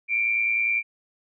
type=tone pair together; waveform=sine; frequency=2256 / 2366 Hz; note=C#7 / D7; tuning=+30 / +12 cents; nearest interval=minor second; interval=82 cents; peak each=-29 / -21 dBFS; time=0.08-0.83 s; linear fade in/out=50 ms; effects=none